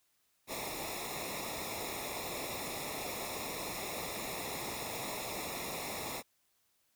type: noise with comb filter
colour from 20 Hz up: pink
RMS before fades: -40 dBFS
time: 0.47-6.23 s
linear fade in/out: 50 ms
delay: 0.65 ms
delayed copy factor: -0.85
effects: white hiss -75 dBFS RMS until 6.95 s